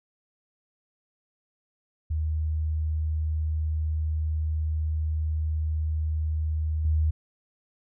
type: tone with level steps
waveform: sine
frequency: 77.9 Hz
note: D#2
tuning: 3 cents sharp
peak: -24 / -20 dBFS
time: 2.1-7.11 s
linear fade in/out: 10 ms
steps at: 6.85 s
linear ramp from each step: 2 ms
effects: none